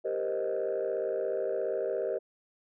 sine chord, C minor seventh, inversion second, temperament equal, 392 / 466.2 / 523.3 / 622.3 Hz, G4 / Bb4 / C5 / Eb5, 0 / 0 / 0 / 0 cents, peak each -33 dBFS, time 0.04-2.19 s, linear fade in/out 20 ms, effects tanh soft clip ceiling -23 dBFS

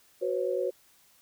sine chord, F# suspended fourth, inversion none, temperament equal with one note detuned, 370 / 493.9 / 543.6 Hz, F#4 / B4 / C#5, 0 / 0 / -34 cents, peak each -31 dBFS, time 0.21-0.71 s, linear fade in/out 20 ms, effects white hiss -62 dBFS RMS until 1.21 s

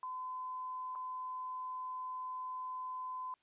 sine tone with dropouts, 1019 Hz, C6, 46 cents flat, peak -39 dBFS, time 0.03-3.34 s, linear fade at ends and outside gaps 1 ms, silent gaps 0.952-0.957 s, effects white hiss -75 dBFS RMS until 3.42 s + resampled to 8000 Hz

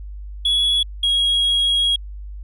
sine tone pair in turn, 3373 / 3298 Hz, G#7 / G#7, +26 / -13 cents, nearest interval unison, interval 39 cents, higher first, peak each -12 dBFS, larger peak neither, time 0.45-0.83 / 1.03-1.96 s, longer second, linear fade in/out 5 ms, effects tanh soft clip ceiling -14 dBFS + added 50 Hz sine -30 dBFS peak until 2.43 s

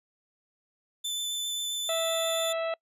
sawtooth tone with vibrato, 3522 Hz, A7, 1 cent sharp, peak -27 dBFS, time 1.04-2.53 s, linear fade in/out 10 ms, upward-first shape triangle, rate 7.5 Hz, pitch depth 12 cents each way
harmonic tone, 657 Hz, E5, 6 cents flat, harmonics 1 / 2 / 3 / 4 / 5 / 6, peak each -28 / -37 / -42 / -41 / -46 / -47 dBFS, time 1.89-2.74 s, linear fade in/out 2 ms
effects noise-tail reverb RT60 0.1 s tail -26 dB re dry + resampled to 32000 Hz

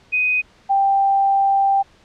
sine tone pair in turn, 2500 / 787.5 Hz, D#7 / G5, +8 / +8 cents, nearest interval octave + minor sixth, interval 2000 cents, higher first, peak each -15 / -13 dBFS, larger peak second, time 0.12-0.42 / 0.69-1.83 s, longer second, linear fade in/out 20 ms, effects pink hiss -52 dBFS RMS until 2.04 s + low-pass 5000 Hz 12 dB/octave

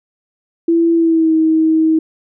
sine tone with pitch glide, 334.1 to 318.5 Hz, E4 to D#4, +23 to +41 cents, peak -9 dBFS, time 0.68-1.99 s, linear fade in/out 5 ms, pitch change -82 cents, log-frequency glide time 0.94-1.34 s, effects none

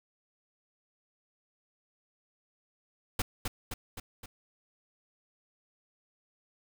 pink noise with echo, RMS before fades -29 dBFS, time 3.19-3.22 s, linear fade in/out 5 ms, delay 260 ms, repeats 4, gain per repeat -4 dB, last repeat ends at 4.26 s, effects none

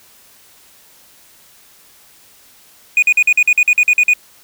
triangle tone bursts, 2466 Hz, D#7, 16 cents flat, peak -6 dBFS, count 12, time 2.97-4.135 s, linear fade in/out 2 ms, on 54 ms, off 47 ms, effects white hiss -47 dBFS RMS until 4.43 s

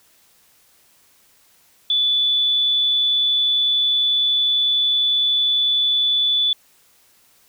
sine tone, 3469 Hz, A7, 25 cents flat, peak -15 dBFS, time 1.9-6.53 s, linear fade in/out 2 ms, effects white hiss -56 dBFS RMS until 7.48 s

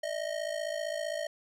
square ring-modulated tone, 623 Hz, D#5, 2 cents sharp, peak -30 dBFS, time 0.03-1.27 s, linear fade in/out 5 ms, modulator 27.7 Hz, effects low-pass 9000 Hz 12 dB/octave

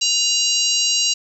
harmonic tone with a mistuned harmonic, 938 Hz, A#5, 11 cents sharp, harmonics 3 / 4 / 5 / 6 / 7 / 8, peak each -21 / -22 / -23 / -24 / -24 / -25 dBFS, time 0.01-1.14 s, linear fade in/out 10 ms, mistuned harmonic 4, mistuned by +97 cents, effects 8-bit

